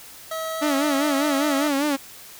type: tone with pitch glide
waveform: 25% pulse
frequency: 644 to 648.5 Hz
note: E5 to E5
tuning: -41 to -28 cents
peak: -23 dBFS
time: 0.31-1.68 s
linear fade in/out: 5 ms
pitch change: +13 cents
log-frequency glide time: 0.55-0.6 s
type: tone with vibrato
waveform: sawtooth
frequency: 286.1 Hz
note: D4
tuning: 45 cents flat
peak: -16 dBFS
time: 0.61-1.97 s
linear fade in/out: 20 ms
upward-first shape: sine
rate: 5 Hz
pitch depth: 92 cents each way
effects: white hiss -43 dBFS RMS until 2.39 s